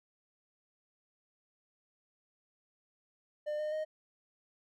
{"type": "tone with pitch steps", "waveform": "triangle", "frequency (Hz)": [600, 609, 621], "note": ["D5", "D#5", "D#5"], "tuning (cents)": [37, -37, -3], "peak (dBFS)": -31, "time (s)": [3.46, 3.85], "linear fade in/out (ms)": 20, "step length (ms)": 130, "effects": []}